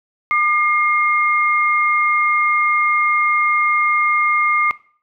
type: tone pair together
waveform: sine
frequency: 1205 / 2130 Hz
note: D6 / C7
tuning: +44 / +30 cents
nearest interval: minor seventh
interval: 986 cents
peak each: -16 dBFS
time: 0.31-4.71 s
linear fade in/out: 0 ms
effects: noise-tail reverb RT60 0.5 s tail -19 dB re dry